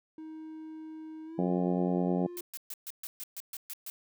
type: tone with pitch glide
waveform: triangle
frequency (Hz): 315.2 to 351.8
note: D#4 to F4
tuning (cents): +23 to +13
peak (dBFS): -39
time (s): 0.18-2.41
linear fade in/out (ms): 2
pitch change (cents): +190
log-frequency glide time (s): 1.25-1.51
type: harmonic tone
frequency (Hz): 89.7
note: F2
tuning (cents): +47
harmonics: 2 / 3 / 4 / 5 / 6 / 7 / 8 / 9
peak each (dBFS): -29 / -33 / -35 / -37 / -39 / -40 / -41 / -42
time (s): 1.38-2.27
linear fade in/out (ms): 10
type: noise bursts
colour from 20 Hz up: blue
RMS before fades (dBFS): -40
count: 10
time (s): 2.37-3.9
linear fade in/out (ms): 0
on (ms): 36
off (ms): 130
effects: none